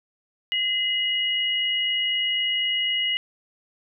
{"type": "tone pair together", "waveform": "sine", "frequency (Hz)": [2046, 2894], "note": ["C7", "F#7"], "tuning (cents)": [-39, -39], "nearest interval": "tritone", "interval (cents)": 600, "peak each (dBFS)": [-28, -22], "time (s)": [0.52, 3.17], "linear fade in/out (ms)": 0, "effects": []}